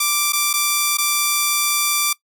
5% pulse tone with dropouts, 1174.7 Hz, D6, in tune, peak -4 dBFS, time 0-2.13 s, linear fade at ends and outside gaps 5 ms, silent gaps 0.323-0.331 / 0.531-0.537 / 0.972-0.983 s, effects noise-tail reverb RT60 0.1 s tail -19 dB re dry + MP3 96 kbps

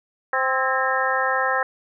harmonic tone with a mistuned harmonic, 261.6 Hz, C4, in tune, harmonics 2 / 3 / 4 / 5 / 6 / 7, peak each -26 / -26 / -26 / -26 / -26 / -26 dBFS, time 0.33-1.63 s, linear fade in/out 2 ms, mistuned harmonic 6, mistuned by +59 cents, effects none

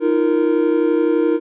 triangle chord, Eb suspended second, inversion none, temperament equal with one note detuned, 311.1 / 342.8 / 466.2 Hz, Eb4 / F4 / Bb4, 0 / -32 / 0 cents, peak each -16 dBFS, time 0-1.4 s, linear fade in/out 50 ms, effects resampled to 8000 Hz

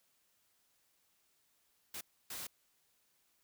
white noise bursts at uneven times, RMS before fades -44 dBFS, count 2, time 1.94-2.01 / 2.3-2.47 s, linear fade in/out 5 ms, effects white hiss -75 dBFS RMS until 3.43 s

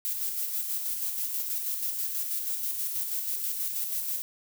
violet noise with tremolo, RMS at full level -30 dBFS, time 0.05-4.22 s, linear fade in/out 0 ms, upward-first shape square, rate 6.2 Hz, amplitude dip 35%, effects none

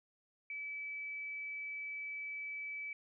sine tone, 2300 Hz, D7, 37 cents flat, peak -40 dBFS, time 0.5-2.93 s, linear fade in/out 2 ms, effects none

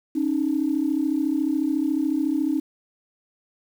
sine tone pair together, 275.2 / 309.2 Hz, C#4 / D#4, -12 / -11 cents, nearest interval major second, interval 201 cents, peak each -23 / -22 dBFS, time 0.15-2.6 s, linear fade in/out 10 ms, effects tanh soft clip ceiling -12 dBFS + 8-bit

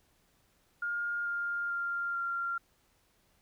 sine tone with pitch steps, 1415 / 1404.4 / 1393.9 / 1383.5 Hz, F6 / F6 / F6 / F6, +22 / +9 / -4 / -17 cents, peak -31 dBFS, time 0.82-2.58 s, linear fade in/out 5 ms, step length 440 ms, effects pink hiss -70 dBFS RMS until 3.41 s

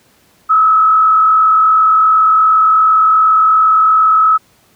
sine tone with frequency modulation, 1290 Hz, E6, 38 cents flat, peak -6 dBFS, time 0.49-4.38 s, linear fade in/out 20 ms, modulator 42.7 Hz, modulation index 0.64, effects pink hiss -51 dBFS RMS until 4.75 s + high-pass 80 Hz 12 dB/octave

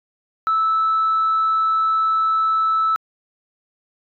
sine tone, 1311 Hz, E6, 10 cents flat, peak -14 dBFS, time 0.47-2.96 s, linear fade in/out 0 ms, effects tanh soft clip ceiling -12 dBFS

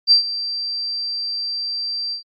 sine tone with ADSR envelope, 4699 Hz, D8, in tune, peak -7 dBFS, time 0.07-2.23 s, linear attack 45 ms, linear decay 110 ms, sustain -15 dB, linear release 110 ms, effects Opus 48 kbps

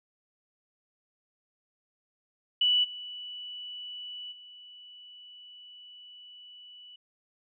sine tone with level steps, 2960 Hz, F#7, in tune, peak -21 / -38 / -47 dBFS, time 2.61-6.96 s, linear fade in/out 5 ms, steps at 2.83 / 4.31 s, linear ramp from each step 20 ms, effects none

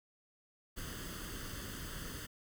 pink noise with comb filter, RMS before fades -44 dBFS, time 0.76-2.27 s, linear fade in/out 20 ms, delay 0.63 ms, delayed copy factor +0.7, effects none

